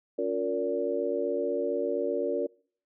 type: tone cluster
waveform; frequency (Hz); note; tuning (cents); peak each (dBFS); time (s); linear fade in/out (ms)
sine; 283 / 358.5 / 465.7 / 574; C#4 / F4 / A#4 / D5; +36 / +45 / -2 / -40; -35 / -32 / -30 / -31; 0.18-2.47; 10
effects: noise-tail reverb RT60 0.5 s tail -25 dB re dry